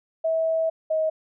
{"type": "tone pair in turn", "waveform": "sine", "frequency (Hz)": [648, 632.1], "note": ["E5", "D#5"], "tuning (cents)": [-30, 27], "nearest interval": "unison", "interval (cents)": 43, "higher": "first", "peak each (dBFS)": -20, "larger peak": "neither", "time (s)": [[0.24, 0.7], [0.9, 1.1]], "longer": "first", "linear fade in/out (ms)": 10, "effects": []}